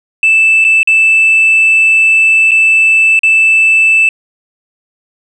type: tone with dropouts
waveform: sine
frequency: 2639 Hz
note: E7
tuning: 1 cent sharp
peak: -3 dBFS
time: 0.23-4.09 s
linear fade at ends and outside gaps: 2 ms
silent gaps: 0.643-0.648 / 0.831-0.874 / 2.51-2.516 / 3.192-3.233 s
effects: tanh soft clip ceiling -2 dBFS